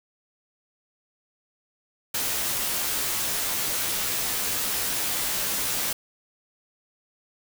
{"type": "noise with comb filter", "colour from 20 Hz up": "white", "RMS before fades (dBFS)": -27, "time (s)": [2.14, 5.93], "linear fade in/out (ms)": 5, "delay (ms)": 13, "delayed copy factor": -0.65, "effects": []}